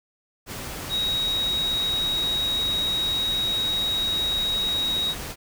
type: tone in noise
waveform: sine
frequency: 3798 Hz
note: A#7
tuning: 32 cents sharp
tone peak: -22 dBFS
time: 0.89-5.15 s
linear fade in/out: 50 ms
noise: pink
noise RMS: -34 dBFS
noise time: 0.46-5.36 s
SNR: +9 dB
effects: none